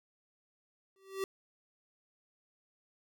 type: tone with exponential growth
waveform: square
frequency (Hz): 386.6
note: G4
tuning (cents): -24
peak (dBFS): -31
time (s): 0.96-1.24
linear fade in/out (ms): 1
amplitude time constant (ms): 60
effects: none